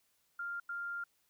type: tone bursts at uneven times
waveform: sine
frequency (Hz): 1396.9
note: F6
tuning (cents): 0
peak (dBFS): -37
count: 2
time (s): 0.39-0.6 / 0.69-1.04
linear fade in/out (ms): 5
effects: white hiss -75 dBFS RMS until 1.29 s